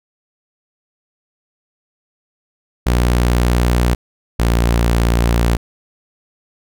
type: tone pair in turn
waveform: sawtooth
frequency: 60.2 / 58.18 Hz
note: B1 / A#1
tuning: -44 / -3 cents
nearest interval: minor second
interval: 59 cents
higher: first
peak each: -8 dBFS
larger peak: neither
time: 2.86-3.95 / 4.39-5.57 s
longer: second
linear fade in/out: 10 ms
effects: none